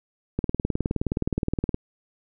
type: click train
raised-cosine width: 3 ms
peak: -11 dBFS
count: 27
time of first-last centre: 0.39-1.744 s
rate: 19.2 Hz
effects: none